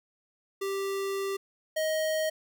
square tone pair in turn, 392 / 628.3 Hz, G4 / D#5, 0 / +17 cents, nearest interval minor sixth, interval 817 cents, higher second, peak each -30 / -27 dBFS, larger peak second, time 0.61-1.37 / 1.76-2.3 s, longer first, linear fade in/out 10 ms, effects none

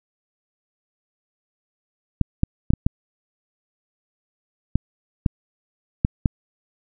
clicks, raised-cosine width 5 ms, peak -4 dBFS, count 9, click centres 2.213 / 2.434 / 2.705 / 2.736 / 2.865 / 4.756 / 5.262 / 6.049 / 6.258 s, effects none

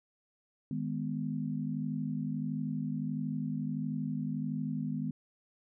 sine chord, G# minor, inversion second, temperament just, 155.74 / 207.7 / 249.2 Hz, D#3 / G#3 / B3, +2 / 0 / +16 cents, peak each -36 / -37 / -36 dBFS, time 0.71-5.11 s, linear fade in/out 2 ms, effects none

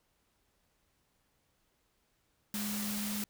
sine tone in noise, 207.7 Hz, G#3, in tune, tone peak -36 dBFS, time 2.54-3.24 s, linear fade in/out 2 ms, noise white, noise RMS -39 dBFS, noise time 2.54-3.24 s, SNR 0 dB, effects pink hiss -75 dBFS RMS until 3.29 s

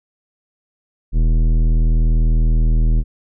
sine tone with tanh clipping, 40.1 Hz, E1, 47 cents flat, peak -13 dBFS, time 1.12-3.04 s, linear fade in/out 50 ms, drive 14 dB, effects none

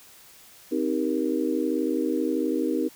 sine chord, C minor seventh, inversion none, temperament just, 261.6 / 314 / 392.4 / 470.9 Hz, C4 / Eb4 / G4 / Bb4, 0 / +16 / +2 / +18 cents, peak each -28 / -26 / -30 / -30 dBFS, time 0.71-2.89 s, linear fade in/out 20 ms, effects white hiss -51 dBFS RMS until 2.95 s

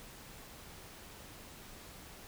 silence, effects pink hiss -52 dBFS RMS until 2.27 s

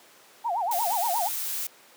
sine tone with vibrato, 810 Hz, G#5, 43 cents flat, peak -24 dBFS, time 0.44-1.29 s, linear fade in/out 20 ms, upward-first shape sine, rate 8.5 Hz, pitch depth 290 cents each way
blue noise, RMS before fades -31 dBFS, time 0.71-1.67 s, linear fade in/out 5 ms
effects pink hiss -53 dBFS RMS until 1.96 s + high-pass 400 Hz 12 dB/octave

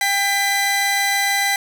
sawtooth tone pair together, 795.5 / 2002 Hz, G5 / B6, +25 / +23 cents, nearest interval octave + major third, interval 1598 cents, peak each -17 / -15 dBFS, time 0.01-1.56 s, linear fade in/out 2 ms, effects none

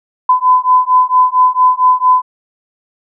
sine beating tone pair, 1008 / 1012.4 Hz, B5 / B5, +35 / +43 cents, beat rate 4.4 Hz, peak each -10 dBFS, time 0.29-2.22 s, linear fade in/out 5 ms, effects none

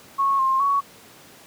sine tone with pitch steps, 1099 / 1061 / 1119 Hz, C#6 / C6 / C#6, -15 / +24 / +16 cents, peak -17 dBFS, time 0.18-0.81 s, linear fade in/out 20 ms, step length 210 ms, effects pink hiss -47 dBFS RMS until 1.46 s + high-pass 150 Hz 12 dB/octave

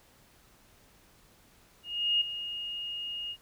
sine tone with ADSR envelope, 2854 Hz, F7, 37 cents sharp, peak -22 dBFS, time 1.83-3.37 s, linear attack 380 ms, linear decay 10 ms, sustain -12 dB, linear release 63 ms, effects pink hiss -61 dBFS RMS until 3.41 s

